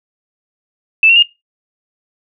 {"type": "tone with pitch steps", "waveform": "sine", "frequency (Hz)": [2637, 2733, 2833], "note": ["E7", "F7", "F7"], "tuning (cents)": [0, -38, 24], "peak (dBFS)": -5, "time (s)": [1.03, 1.225], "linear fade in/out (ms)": 2, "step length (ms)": 65, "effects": ["noise-tail reverb RT60 0.2 s tail -18 dB re dry"]}